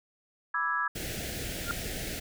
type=chord; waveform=sine; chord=E dominant seventh; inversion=second; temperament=equal; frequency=987.8 / 1174.7 / 1318.5 / 1661.2 Hz; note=B5 / D6 / E6 / G#6; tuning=0 / 0 / 0 / 0 cents; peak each=-35 / -35 / -32 / -30 dBFS; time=0.54-0.88 s; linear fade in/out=5 ms
type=band-stop noise; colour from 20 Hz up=pink; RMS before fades=-36 dBFS; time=0.95-2.2 s; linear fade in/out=10 ms; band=730 to 1500 Hz; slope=48 dB/octave
type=tone with exponential growth; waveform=sine; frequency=1400 Hz; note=F6; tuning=4 cents sharp; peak=-24 dBFS; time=1.63-1.71 s; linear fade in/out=0 ms; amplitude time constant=17 ms
effects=none